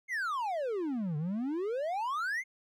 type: exponential two-way sweep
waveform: triangle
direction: down then up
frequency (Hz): 2180 to 144.6 to 2180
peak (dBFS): -29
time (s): 0.08-2.44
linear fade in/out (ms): 50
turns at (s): 1.17
effects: none